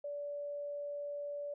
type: tone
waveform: sine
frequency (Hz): 578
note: D5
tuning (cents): -28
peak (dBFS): -38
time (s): 0.04-1.54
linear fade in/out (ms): 5
effects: none